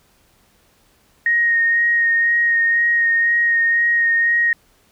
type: tone with vibrato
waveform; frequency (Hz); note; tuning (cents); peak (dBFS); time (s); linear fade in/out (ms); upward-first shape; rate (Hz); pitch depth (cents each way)
sine; 1864.7; A#6; 0; -13; 1.26-4.53; 2; sine; 2; 16
effects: pink hiss -57 dBFS RMS until 4.91 s